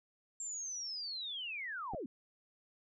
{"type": "linear sweep", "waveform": "sine", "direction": "down", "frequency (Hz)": [7459, 214.5], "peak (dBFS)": -39, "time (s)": [0.4, 2.06], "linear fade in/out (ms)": 2}
{"type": "clicks", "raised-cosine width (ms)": 2, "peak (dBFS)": -30, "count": 2, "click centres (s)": [1.936, 1.947]}
{"effects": []}